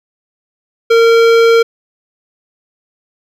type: tone with hard clipping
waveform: sine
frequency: 459.7 Hz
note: A#4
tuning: 24 cents flat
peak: -7 dBFS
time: 0.9-1.63 s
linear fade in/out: 10 ms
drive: 16 dB
effects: none